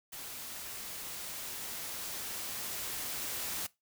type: noise with level ramp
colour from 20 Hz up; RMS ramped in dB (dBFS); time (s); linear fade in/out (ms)
white; -44 to -37; 0.12-3.67; 10
effects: noise-tail reverb RT60 0.2 s tail -20 dB re dry